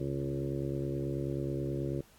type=harmonic tone with a mistuned harmonic; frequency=69.3 Hz; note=C#2; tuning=in tune; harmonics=1 / 2 / 3 / 4 / 5 / 6 / 7 / 8; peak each=-45 / -35 / -46 / -40 / -37 / -42 / -47 / -44 dBFS; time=0-2.01 s; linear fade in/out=5 ms; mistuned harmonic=2; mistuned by=-19 cents; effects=pink hiss -62 dBFS RMS until 2.18 s + AAC 64 kbps